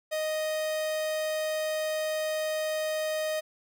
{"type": "tone", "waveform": "45% pulse", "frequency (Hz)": 622.3, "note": "D#5", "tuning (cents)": 0, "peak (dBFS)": -28, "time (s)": [0.11, 3.41], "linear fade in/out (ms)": 20, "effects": []}